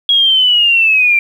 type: linear sweep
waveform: sine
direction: down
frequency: 3322 to 2349 Hz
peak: -7 dBFS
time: 0.09-1.19 s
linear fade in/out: 2 ms
effects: 7-bit